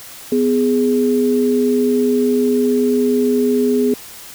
sine tone pair together, 249.6 / 415.3 Hz, B3 / G#4, +19 / 0 cents, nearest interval major sixth, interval 881 cents, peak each -15 dBFS, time 0.32-3.94 s, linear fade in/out 2 ms, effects white hiss -36 dBFS RMS until 4.34 s

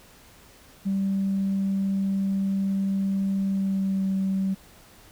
sine tone with pitch glide, 194.9 to 192.22 Hz, G3 to G3, -10 to -34 cents, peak -21 dBFS, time 0.85-4.55 s, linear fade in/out 20 ms, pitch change -24 cents, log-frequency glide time 3.46-4.06 s, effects tanh soft clip ceiling -18 dBFS + pink hiss -52 dBFS RMS until 5.11 s

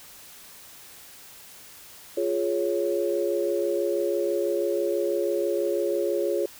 sine chord, Db major, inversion first, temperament equal, 349.2 / 415.3 / 554.4 Hz, F4 / Ab4 / Db5, 0 / 0 / 0 cents, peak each -27 dBFS, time 2.17-6.46 s, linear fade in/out 5 ms, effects white hiss -47 dBFS RMS until 6.59 s

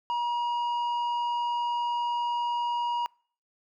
sine tone with tanh clipping, 955 Hz, A#5, 42 cents sharp, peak -27 dBFS, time 0.1-3.06 s, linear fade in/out 0 ms, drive 7 dB, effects noise-tail reverb RT60 0.5 s tail -26 dB re dry

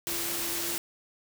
sine tone in noise, 340.8 Hz, F4, 42 cents flat, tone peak -40 dBFS, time 0.07-0.78 s, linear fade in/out 0 ms, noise white, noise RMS -32 dBFS, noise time 0.07-0.78 s, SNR -11 dB, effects none

